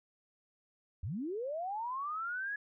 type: linear sweep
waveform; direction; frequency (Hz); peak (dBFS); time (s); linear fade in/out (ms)
sine; up; 69.3 to 1700; -35; 1.03-2.56; 5
effects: none